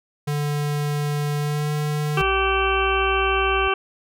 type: tone with pitch glide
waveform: square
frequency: 146.83 to 149.4 Hz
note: D3 to D3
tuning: 0 to +30 cents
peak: -22 dBFS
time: 0.27-2.22 s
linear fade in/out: 10 ms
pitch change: +30 cents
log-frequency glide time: 1.38-1.69 s
type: harmonic tone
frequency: 386.5 Hz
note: G4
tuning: 24 cents flat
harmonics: 1 / 2 / 3 / 4 / 6 / 7 / 8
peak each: -23 / -27 / -23 / -27 / -30 / -26 / -31 dBFS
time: 2.17-3.74 s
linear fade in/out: 5 ms
type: tone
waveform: sine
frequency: 59.1 Hz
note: A#1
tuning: 24 cents sharp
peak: -28 dBFS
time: 2.2-3.68 s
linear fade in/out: 5 ms
effects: none